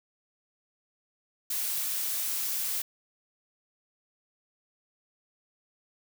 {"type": "noise", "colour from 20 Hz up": "blue", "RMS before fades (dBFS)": -31, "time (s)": [1.5, 2.82], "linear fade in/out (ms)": 5, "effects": []}